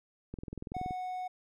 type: click train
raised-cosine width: 3 ms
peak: -27 dBFS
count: 13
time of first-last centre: 0.34-0.909 s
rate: 21.1 Hz
type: tone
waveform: triangle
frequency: 736 Hz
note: F#5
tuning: 9 cents flat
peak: -33 dBFS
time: 0.74-1.28 s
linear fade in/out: 10 ms
effects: none